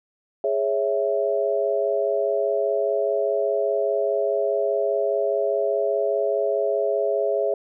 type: chord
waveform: sine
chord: C# minor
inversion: second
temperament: equal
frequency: 415.3 / 554.4 / 659.3 Hz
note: G#4 / C#5 / E5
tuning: 0 / 0 / 0 cents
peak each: -24 dBFS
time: 0.44-7.54 s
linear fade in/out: 2 ms
effects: none